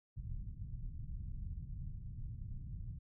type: low-pass noise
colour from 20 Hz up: pink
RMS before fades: -44 dBFS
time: 0.16-2.99 s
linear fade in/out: 10 ms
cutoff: 140 Hz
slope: 24 dB/octave
effects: none